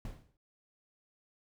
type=noise with exponential decay; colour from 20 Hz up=brown; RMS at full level=-39 dBFS; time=0.05-0.37 s; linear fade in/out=2 ms; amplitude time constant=69 ms; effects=none